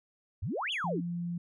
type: exponential two-way sweep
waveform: sine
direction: up then down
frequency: 75.2 to 3500 to 239.8 Hz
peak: -31 dBFS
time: 0.42-1.01 s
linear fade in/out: 10 ms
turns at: 0.71 s
type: tone with exponential decay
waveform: sawtooth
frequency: 3322 Hz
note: G#7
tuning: in tune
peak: -37 dBFS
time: 0.72-0.9 s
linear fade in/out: 2 ms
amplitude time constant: 38 ms
type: tone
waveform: sine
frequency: 172.9 Hz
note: F3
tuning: 17 cents flat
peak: -32 dBFS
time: 0.84-1.38 s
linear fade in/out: 5 ms
effects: resampled to 24000 Hz